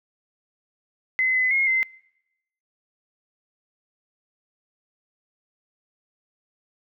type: tone with pitch steps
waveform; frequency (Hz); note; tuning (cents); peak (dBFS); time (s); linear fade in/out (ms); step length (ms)
sine; 2043 / 2024 / 2152 / 2068; C7 / B6 / C7 / C7; -42 / +42 / +48 / -21; -18; 1.19-1.83; 0; 160
effects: noise-tail reverb RT60 0.9 s tail -26 dB re dry